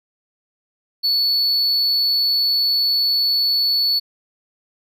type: tone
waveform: triangle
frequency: 4435 Hz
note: C#8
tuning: in tune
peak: -14 dBFS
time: 1.03-4 s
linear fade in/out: 20 ms
effects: none

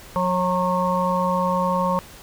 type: harmonic tone with a mistuned harmonic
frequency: 181.4 Hz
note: F#3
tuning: 34 cents flat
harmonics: 1 / 3 / 5 / 6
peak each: -24 / -24 / -24 / -24 dBFS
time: 0.16-1.99 s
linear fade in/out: 0 ms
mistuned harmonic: 5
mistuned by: +26 cents
effects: pink hiss -43 dBFS RMS until 2.22 s

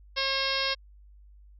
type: harmonic tone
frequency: 540 Hz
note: C#5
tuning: 45 cents flat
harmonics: 1 / 2 / 3 / 4 / 5 / 6 / 7 / 8 / 9 / 10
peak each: -35 / -35 / -35 / -35 / -35 / -35 / -35 / -35 / -35 / -35 dBFS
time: 0.16-0.75 s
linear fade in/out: 20 ms
effects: added 50 Hz sine -50 dBFS peak until 1.59 s

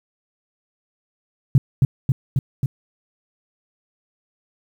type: tone with echo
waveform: sine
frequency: 132.2 Hz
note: C3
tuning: 18 cents sharp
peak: -8 dBFS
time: 1.55-1.58 s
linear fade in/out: 2 ms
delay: 270 ms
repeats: 4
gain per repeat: -2 dB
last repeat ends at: 2.66 s
effects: 8-bit

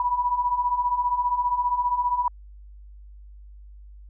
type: beating tone pair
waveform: sine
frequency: 968 / 983 Hz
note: B5 / B5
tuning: -35 / -8 cents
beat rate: 15 Hz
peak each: -27 / -22 dBFS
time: 0-2.28 s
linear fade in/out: 2 ms
effects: added 50 Hz sine -42 dBFS peak until 4.09 s

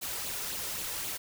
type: noise with flanger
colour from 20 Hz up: white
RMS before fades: -36 dBFS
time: 0.01-1.18 s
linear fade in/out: 20 ms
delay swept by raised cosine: 0.26 to 2.26 ms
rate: 3.8 Hz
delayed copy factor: +0.5
effects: none

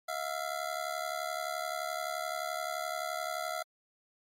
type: ring-modulated tone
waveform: 25% pulse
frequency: 678 Hz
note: E5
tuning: 49 cents sharp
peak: -27 dBFS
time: 0.08-3.63 s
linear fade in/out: 10 ms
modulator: 35.8 Hz
effects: MP3 64 kbps

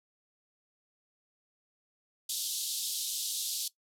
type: band-pass noise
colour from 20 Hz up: pink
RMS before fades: -35 dBFS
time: 2.29-3.68 s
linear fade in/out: 5 ms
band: 3400 to 14000 Hz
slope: 48 dB/octave
effects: noise-tail reverb RT60 0.1 s tail -18 dB re dry

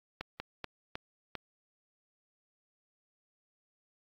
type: slowing click train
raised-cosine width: 0.3 ms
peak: -21 dBFS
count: 5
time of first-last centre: 0.21-1.353 s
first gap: 190 ms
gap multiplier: 1.28
effects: AAC 64 kbps

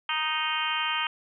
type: harmonic tone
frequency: 311.1 Hz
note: D#4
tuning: in tune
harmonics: 3 / 4 / 5 / 6 / 7 / 8 / 9 / 10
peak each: -33 / -32 / -35 / -37 / -36 / -34 / -34 / -32 dBFS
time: 0.09-1.07 s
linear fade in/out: 2 ms
effects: none

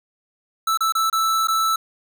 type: tone with dropouts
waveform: square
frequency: 1318.5 Hz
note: E6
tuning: in tune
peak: -18 dBFS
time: 0.67-1.76 s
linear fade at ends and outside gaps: 5 ms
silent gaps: 0.774-0.806 / 0.923-0.951 / 1.1-1.127 / 1.473-1.483 s
effects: none

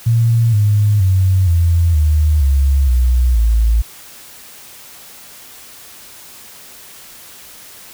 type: tone with pitch steps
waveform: sine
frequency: 115.5 / 104.09 / 93.82 / 84.55 / 76.2 / 68.68 / 61.89 / 55.78 Hz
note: A#2 / G#2 / F#2 / E2 / D#2 / C#2 / B1 / A1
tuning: -16 / +4 / +25 / +44 / -36 / -15 / +4 / +24 cents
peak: -9 dBFS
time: 0.06-3.82 s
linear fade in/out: 10 ms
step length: 470 ms
effects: white hiss -38 dBFS RMS until 7.93 s

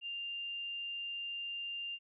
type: tone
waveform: sine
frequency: 2794 Hz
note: F7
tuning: in tune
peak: -38 dBFS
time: 0.01-1.99 s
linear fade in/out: 50 ms
effects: none

